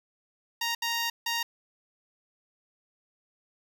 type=tone bursts at uneven times; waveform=10% pulse; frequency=932.3 Hz; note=A#5; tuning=in tune; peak=-19 dBFS; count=3; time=0.61-0.75 / 0.82-1.1 / 1.26-1.43 s; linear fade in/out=5 ms; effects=none